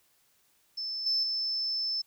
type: tone with level steps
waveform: sine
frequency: 5274 Hz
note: E8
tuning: in tune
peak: -32 / -24 / -28 dBFS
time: 0.77-2.02 s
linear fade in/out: 10 ms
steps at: 1.06 / 1.23 s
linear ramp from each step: 5 ms
effects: tanh soft clip ceiling -20 dBFS + white hiss -68 dBFS RMS until 2.06 s